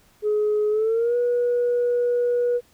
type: tone with pitch glide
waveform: sine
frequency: 421.9 to 484.6 Hz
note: G#4 to B4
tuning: +27 to -33 cents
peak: -17 dBFS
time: 0.22-2.61 s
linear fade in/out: 50 ms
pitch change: +240 cents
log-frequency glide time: 0.7-1.16 s
effects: tanh soft clip ceiling -15 dBFS + pink hiss -58 dBFS RMS until 2.73 s